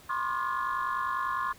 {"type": "tone cluster", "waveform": "sine", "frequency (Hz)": [1022, 1072, 1196, 1420, 1710], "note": ["C6", "C6", "D6", "F6", "A6"], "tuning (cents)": [-41, 42, 31, 28, -50], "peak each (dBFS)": [-35, -30, -35, -37, -37], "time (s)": [0.09, 1.53], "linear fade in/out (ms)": 10, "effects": ["tanh soft clip ceiling -21 dBFS", "pink hiss -54 dBFS RMS until 1.58 s"]}